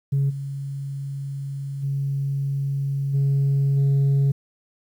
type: tone with level steps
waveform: sine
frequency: 138.59 Hz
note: C#3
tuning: in tune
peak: -16 / -27 / -21 / -15 / -13 dBFS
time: 0.12-4.32 s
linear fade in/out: 10 ms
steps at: 0.29 / 1.82 / 3.13 / 3.76 s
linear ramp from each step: 20 ms
effects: tanh soft clip ceiling -15 dBFS + 9-bit